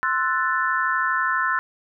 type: chord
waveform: sine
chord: F# half-diminished seventh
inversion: second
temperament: equal with one note detuned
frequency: 1046.5 / 1327.7 / 1480 / 1760 Hz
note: C6 / E6 / F#6 / A6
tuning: 0 / +12 / 0 / 0 cents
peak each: -25 dBFS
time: 0.03-1.59 s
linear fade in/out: 0 ms
effects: none